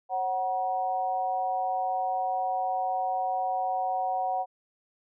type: tone with amplitude modulation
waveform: sine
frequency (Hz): 746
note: F#5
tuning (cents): +14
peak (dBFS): -22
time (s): 0.09-4.46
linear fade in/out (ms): 50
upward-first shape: sine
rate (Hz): 205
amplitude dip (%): 80
effects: none